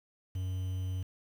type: tone with quantisation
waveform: triangle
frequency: 92.7 Hz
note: F#2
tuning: 4 cents sharp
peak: -30 dBFS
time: 0.35-1.03 s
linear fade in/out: 5 ms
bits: 9
effects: none

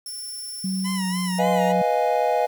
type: tone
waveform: 15% pulse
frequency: 5390 Hz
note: E8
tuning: 38 cents sharp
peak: -26 dBFS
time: 0.06-1.39 s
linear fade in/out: 2 ms
type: tone with pitch glide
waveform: sine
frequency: 189.1 to 181.92 Hz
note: F#3 to F#3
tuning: +38 to -29 cents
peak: -23 dBFS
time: 0.64-1.82 s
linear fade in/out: 5 ms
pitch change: -67 cents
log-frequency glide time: 1.02-1.11 s
type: tone with vibrato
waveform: 20% pulse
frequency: 983 Hz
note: B5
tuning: 8 cents flat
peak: -26 dBFS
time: 0.84-1.73 s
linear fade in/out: 20 ms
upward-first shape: sine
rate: 3.4 Hz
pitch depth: 96 cents each way
type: chord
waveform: triangle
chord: F half-diminished seventh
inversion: second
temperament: equal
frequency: 493.9 / 622.3 / 698.5 / 830.6 Hz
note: Cb5 / Eb5 / F5 / Ab5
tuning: 0 / 0 / 0 / 0 cents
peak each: -22 dBFS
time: 1.38-2.47 s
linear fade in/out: 20 ms
effects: 8-bit

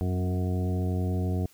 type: harmonic tone with a mistuned harmonic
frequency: 91.4 Hz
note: F#2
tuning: 21 cents flat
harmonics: 1 / 2 / 3 / 4 / 5 / 7 / 8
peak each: -26 / -32 / -36 / -38 / -40 / -43 / -44 dBFS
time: 0.01-1.46 s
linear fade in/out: 0 ms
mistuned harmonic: 2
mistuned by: +20 cents
effects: white hiss -59 dBFS RMS until 1.53 s

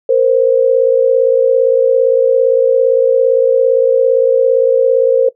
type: tone pair together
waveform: sine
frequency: 466.2 / 523.8 Hz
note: A#4 / C5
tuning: 0 / +2 cents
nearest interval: major second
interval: 202 cents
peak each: -10 dBFS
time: 0.09-5.29 s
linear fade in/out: 5 ms
effects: noise-tail reverb RT60 0.1 s tail -17 dB re dry

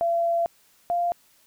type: tone pair in turn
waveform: sine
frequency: 679 / 695.7 Hz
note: F5 / F5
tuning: -49 / -7 cents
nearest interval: unison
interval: 42 cents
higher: second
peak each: -20 / -21 dBFS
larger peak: first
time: 0.01-0.46 / 0.9-1.12 s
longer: first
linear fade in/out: 0 ms
effects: white hiss -60 dBFS RMS until 1.46 s

